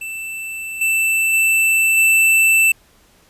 square tone with level steps, 2659 Hz, E7, 14 cents sharp, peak -26 / -15 / -13 / -11 dBFS, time 0.01-2.72 s, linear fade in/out 5 ms, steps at 0.81 / 1.33 / 1.97 s, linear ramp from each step 5 ms, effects pink hiss -53 dBFS RMS until 3.29 s + resampled to 32000 Hz

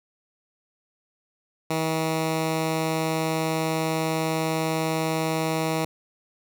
10% pulse tone, 160 Hz, D#3, 49 cents sharp, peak -15 dBFS, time 1.7-5.85 s, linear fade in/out 5 ms, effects none

